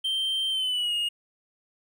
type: tone with pitch glide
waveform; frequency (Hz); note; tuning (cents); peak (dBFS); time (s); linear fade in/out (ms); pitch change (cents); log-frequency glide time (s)
triangle; 3136 to 2859; G7 to F7; 0 to +40; -23; 0.04-1.09; 10; -160; 0.5-0.94
effects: none